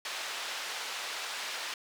white band-pass noise, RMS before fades -38 dBFS, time 0.05-1.74 s, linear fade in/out 2 ms, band 650 to 4200 Hz, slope 12 dB/octave, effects none

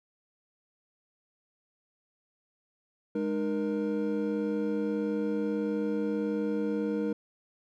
triangle tone cluster, 206.4 / 304.8 / 471.5 Hz, G#3 / D#4 / A#4, -10 / -36 / +20 cents, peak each -30 dBFS, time 3.15-7.13 s, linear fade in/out 5 ms, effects none

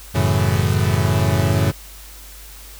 40% pulse chord, F# minor seventh, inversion none, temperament equal, 92.5 / 110 / 138.59 / 164.81 Hz, F#2 / A2 / C#3 / E3, 0 / 0 / 0 / 0 cents, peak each -18 / -19 / -20 / -24 dBFS, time 0.14-1.72 s, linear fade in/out 20 ms, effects added 50 Hz sine -39 dBFS peak until 2.79 s + white hiss -41 dBFS RMS until 2.79 s

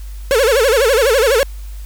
45% pulse tone with vibrato, 493.9 Hz, B4, in tune, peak -10 dBFS, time 0.31-1.43 s, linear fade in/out 0 ms, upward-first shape sine, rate 12 Hz, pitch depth 240 cents each way, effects added 50 Hz sine -26 dBFS peak until 1.85 s + white hiss -45 dBFS RMS until 1.85 s

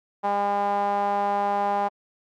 sawtooth tone with band-pass filter, 202.1 Hz, G#3, 47 cents flat, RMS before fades -24 dBFS, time 0.23-1.89 s, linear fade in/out 20 ms, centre 830 Hz, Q 4.6, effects Opus 48 kbps

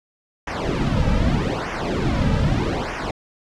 brown noise with flanger, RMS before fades -21 dBFS, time 0.47-3.11 s, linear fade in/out 5 ms, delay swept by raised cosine 0.24 to 2.84 ms, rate 0.81 Hz, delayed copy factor -0.9, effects low-pass 5000 Hz 12 dB/octave

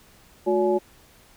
sine tone cluster, 215.4 / 363.5 / 571 / 848 Hz, A3 / F#4 / D5 / G#5, -37 / -31 / -49 / +36 cents, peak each -29 / -20 / -25 / -28 dBFS, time 0.46-0.79 s, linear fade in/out 20 ms, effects pink hiss -54 dBFS RMS until 1.36 s

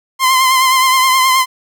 sawtooth tone with vibrato, 1041 Hz, C6, 9 cents flat, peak -5 dBFS, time 0.19-1.46 s, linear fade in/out 50 ms, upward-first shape triangle, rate 9.5 Hz, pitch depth 44 cents each way, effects none

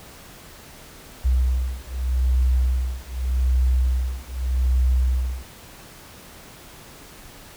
sine beating tone pair, 62.9 / 63.73 Hz, B1 / C2, +32 / -45 cents, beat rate 0.83 Hz, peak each -21 dBFS, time 1.24-5.44 s, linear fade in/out 20 ms, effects pink hiss -44 dBFS RMS until 7.56 s

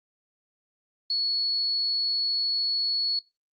sine tone, 4387 Hz, C#8, 19 cents flat, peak -24 dBFS, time 1.1-3.19 s, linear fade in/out 2 ms, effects noise-tail reverb RT60 0.2 s tail -18 dB re dry + Opus 32 kbps

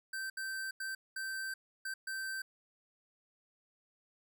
square tone bursts at uneven times, 1555 Hz, G6, 14 cents flat, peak -38 dBFS, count 6, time 0.13-0.3 / 0.37-0.71 / 0.8-0.95 / 1.16-1.54 / 1.85-1.94 / 2.07-2.42 s, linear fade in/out 5 ms, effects none

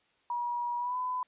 sine tone with pitch glide, 961 to 1004.7 Hz, B5 to B5, -48 to +29 cents, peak -30 dBFS, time 0.3-1.23 s, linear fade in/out 2 ms, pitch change +77 cents, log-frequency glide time 0.78-0.97 s, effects white hiss -70 dBFS RMS until 1.27 s + resampled to 8000 Hz

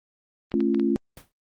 clicks, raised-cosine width 0.3 ms, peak -22 dBFS, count 4, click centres 0.518 / 0.605 / 0.746 / 0.797 s
sine chord, A augmented, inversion none, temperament just, 220 / 275 / 343.8 Hz, A3 / C#4 / E#4, 0 / -14 / -27 cents, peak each -24 dBFS, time 0.54-0.96 s, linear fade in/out 0 ms
pink noise with exponential decay, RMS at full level -40 dBFS, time 1.17-1.32 s, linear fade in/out 2 ms, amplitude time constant 32 ms
effects Opus 32 kbps

